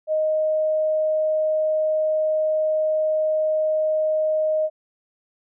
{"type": "tone", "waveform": "sine", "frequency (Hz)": 622.3, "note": "D#5", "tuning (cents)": 0, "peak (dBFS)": -18, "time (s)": [0.07, 4.7], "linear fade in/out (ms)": 50, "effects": []}